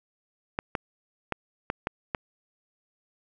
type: clicks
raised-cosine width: 0.5 ms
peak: -12 dBFS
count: 6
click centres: 0.589 / 0.752 / 1.323 / 1.701 / 1.871 / 2.148 s
effects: none